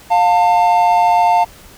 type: tone pair together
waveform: triangle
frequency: 707 / 896.4 Hz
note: F5 / A5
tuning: +21 / +32 cents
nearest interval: major third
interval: 411 cents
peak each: -10 dBFS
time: 0.1-1.45 s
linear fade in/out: 20 ms
effects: pink hiss -41 dBFS RMS until 1.77 s